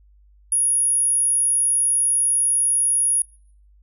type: tone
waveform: sine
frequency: 10420 Hz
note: E9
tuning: 21 cents flat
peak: -16 dBFS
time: 0.52-3.22 s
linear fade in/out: 2 ms
effects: noise-tail reverb RT60 0.5 s tail -21 dB re dry + added 50 Hz sine -50 dBFS peak until 3.82 s